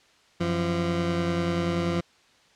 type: tone pair together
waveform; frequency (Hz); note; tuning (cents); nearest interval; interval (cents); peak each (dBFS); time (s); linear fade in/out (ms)
20% pulse; 90.74 / 171.3; F#2 / F3; -33 / -33; major seventh; 1100; -26 / -20; 0.4-2.01; 10
effects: white hiss -59 dBFS RMS until 2.55 s + low-pass 5000 Hz 12 dB/octave